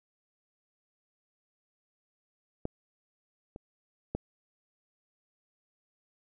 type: clicks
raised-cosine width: 2 ms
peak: -19 / -29 / -18 dBFS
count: 3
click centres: 2.654 / 3.561 / 4.15 s
effects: none